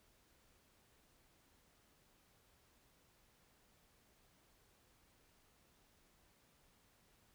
silence, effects pink hiss -72 dBFS RMS until 7.34 s

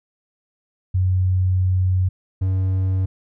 sine / triangle tone pair in turn, 92.5 / 94.28 Hz, F#2 / F#2, 0 / +33 cents, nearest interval unison, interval 33 cents, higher second, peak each -15 dBFS, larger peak neither, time 0.94-2.09 / 2.41-3.06 s, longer first, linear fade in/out 10 ms, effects none

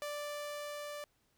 sawtooth tone with level ramp, 587.3 Hz, D5, in tune, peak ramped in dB -34 to -38 dBFS, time 0.02-1.04 s, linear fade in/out 0 ms, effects pink hiss -75 dBFS RMS until 1.37 s

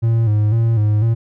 triangle tone with vibrato, 110 Hz, A2, in tune, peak -10 dBFS, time 0.02-1.15 s, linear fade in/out 20 ms, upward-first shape square, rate 2 Hz, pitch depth 71 cents each way, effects none

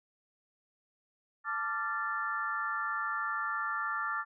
harmonic tone with a mistuned harmonic, 293.7 Hz, D4, in tune, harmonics 3 / 4 / 5 / 6, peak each -43 / -36 / -35 / -37 dBFS, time 1.44-4.25 s, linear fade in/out 50 ms, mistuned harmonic 5, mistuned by -110 cents, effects none

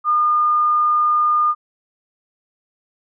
sine tone, 1215 Hz, D#6, 42 cents flat, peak -13 dBFS, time 0.04-1.55 s, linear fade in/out 50 ms, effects none

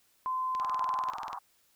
sine tone, 1030 Hz, C6, 28 cents flat, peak -29 dBFS, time 0.26-1.1 s, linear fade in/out 0 ms
click train, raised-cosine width 0.2 ms, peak -25 dBFS, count 17, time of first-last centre 0.55-1.33 s, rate 20.5 Hz
pink band-pass noise, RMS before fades -39 dBFS, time 0.59-1.39 s, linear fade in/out 10 ms, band 810 to 1200 Hz, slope 48 dB/octave
effects white hiss -68 dBFS RMS until 1.75 s

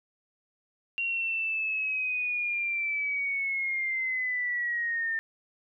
sine linear sweep, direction down, 2761 to 1800 Hz, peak -27 dBFS, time 0.98-5.19 s, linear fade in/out 0 ms, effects none

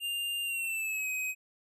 square tone with pitch glide, 2800 to 2524 Hz, F7 to D#7, +4 to +24 cents, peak -32 dBFS, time 0-1.35 s, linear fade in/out 50 ms, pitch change -180 cents, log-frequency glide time 0.43-1.09 s, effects none

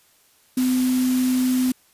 sine tone in noise, 254.7 Hz, C4, 46 cents flat, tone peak -17 dBFS, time 0.57-1.72 s, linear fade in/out 5 ms, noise white, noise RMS -32 dBFS, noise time 0.57-1.72 s, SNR +12 dB, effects white hiss -58 dBFS RMS until 1.93 s + resampled to 32000 Hz

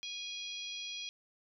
harmonic tone, 823 Hz, G#5, 16 cents flat, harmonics 3 / 4 / 5 / 6 / 7, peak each -46 / -42 / -49 / -51 / -49 dBFS, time 0.03-1.09 s, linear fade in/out 0 ms, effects none

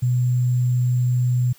sine tone with sample-and-hold, 124.4 Hz, B2, 13 cents sharp, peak -16 dBFS, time 0.02-1.53 s, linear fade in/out 10 ms, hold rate 7350 Hz, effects white hiss -52 dBFS RMS until 1.58 s

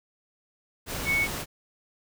sine tone in noise, 2217 Hz, C#7, in tune, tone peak -22 dBFS, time 1.05-1.28 s, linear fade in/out 50 ms, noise pink, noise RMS -33 dBFS, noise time 0.86-1.46 s, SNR +8 dB, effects none

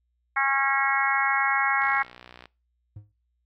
harmonic tone, 273 Hz, C#4, 26 cents flat, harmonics 3 / 4 / 5 / 6 / 7 / 8, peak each -28 / -28 / -28 / -28 / -28 / -28 dBFS, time 0.36-2.03 s, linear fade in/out 10 ms
click train, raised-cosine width 0.3 ms, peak -28 dBFS, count 40, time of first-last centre 1.82-2.456 s, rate 61.3 Hz
triangle tone with exponential decay, 103.83 Hz, G#2, in tune, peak -33 dBFS, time 2.96-3.12 s, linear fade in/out 5 ms, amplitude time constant 34 ms
effects noise-tail reverb RT60 0.3 s tail -23 dB re dry + added 60 Hz sine -70 dBFS peak until 3.45 s

